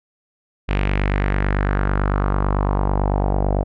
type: tone with low-pass filter sweep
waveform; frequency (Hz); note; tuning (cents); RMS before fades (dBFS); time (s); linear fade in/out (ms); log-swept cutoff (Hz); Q
sawtooth; 49; G1; 0; -19; 0.68-3.64; 20; 2600 to 670; 2.7
effects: none